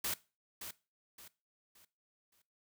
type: noise with echo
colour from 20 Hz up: white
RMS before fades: -36 dBFS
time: 0.04-0.14 s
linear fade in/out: 5 ms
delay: 570 ms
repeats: 4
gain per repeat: -9 dB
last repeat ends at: 2.42 s
effects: noise-tail reverb RT60 0.3 s tail -19 dB re dry